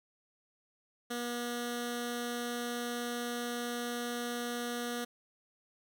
10% pulse tone with notch filter, 240.3 Hz, B3, 47 cents flat, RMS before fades -37 dBFS, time 1.1-5.05 s, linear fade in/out 10 ms, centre 920 Hz, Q 1.5, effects none

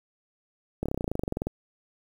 slowing click train, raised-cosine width 2 ms, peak -15 dBFS, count 18, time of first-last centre 0.83-1.47 s, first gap 27 ms, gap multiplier 1.04, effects 8-bit

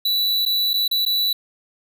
square tone with dropouts, 3951 Hz, B7, in tune, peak -18 dBFS, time 0.05-1.33 s, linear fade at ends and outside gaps 5 ms, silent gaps 0.453-0.46 / 0.734-0.739 / 0.879-0.912 / 1.052-1.061 s, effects none

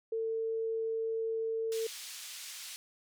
sine tone, 449.1 Hz, A4, 35 cents sharp, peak -31 dBFS, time 0.12-1.87 s, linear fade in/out 5 ms
pink band-pass noise, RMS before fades -45 dBFS, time 1.72-2.76 s, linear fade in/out 0 ms, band 3100 to 11000 Hz, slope 12 dB/octave
effects none

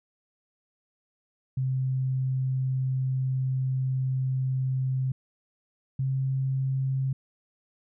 sine tone pair in turn, 130.81 / 133.25 Hz, C3 / C3, 0 / +32 cents, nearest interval unison, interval 32 cents, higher second, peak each -24 / -24 dBFS, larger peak neither, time 1.57-5.12 / 5.99-7.13 s, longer first, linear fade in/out 5 ms, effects none

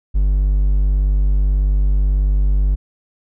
triangle tone, 49.15 Hz, G1, 5 cents sharp, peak -10 dBFS, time 0.14-2.76 s, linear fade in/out 20 ms, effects none

